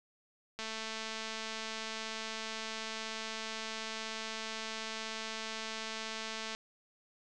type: click train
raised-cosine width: 0.2 ms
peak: -23 dBFS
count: 1318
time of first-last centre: 0.59-6.549 s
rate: 221 Hz
effects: resampled to 24000 Hz